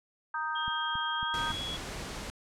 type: chord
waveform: sine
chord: Eb major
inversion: second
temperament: equal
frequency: 932.3 / 1244.5 / 1568 Hz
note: Bb5 / Eb6 / G6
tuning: 0 / 0 / 0 cents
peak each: -35 dBFS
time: 0.34-1.52 s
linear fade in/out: 5 ms
type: tone with pitch glide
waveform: sine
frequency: 3229 to 3351 Hz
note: G#7 to G#7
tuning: -49 to +15 cents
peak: -35 dBFS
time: 0.55-1.77 s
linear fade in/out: 10 ms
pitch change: +64 cents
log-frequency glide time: 1.17-1.59 s
type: click train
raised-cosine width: 5 ms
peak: -31 dBFS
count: 4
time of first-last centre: 0.68-1.504 s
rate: 3.64 Hz
type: noise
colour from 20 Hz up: pink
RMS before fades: -39 dBFS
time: 1.34-2.3 s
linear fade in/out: 0 ms
effects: low-pass 8000 Hz 12 dB/octave